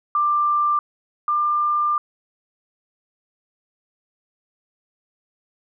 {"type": "tone pair in turn", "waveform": "sine", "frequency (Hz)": [1185, 1194.6], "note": ["D6", "D6"], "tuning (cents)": [15, 29], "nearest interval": "unison", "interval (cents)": 14, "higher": "second", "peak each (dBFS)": [-16, -17], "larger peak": "first", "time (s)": [[0.15, 0.79], [1.28, 1.98]], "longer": "second", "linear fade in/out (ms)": 2, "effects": []}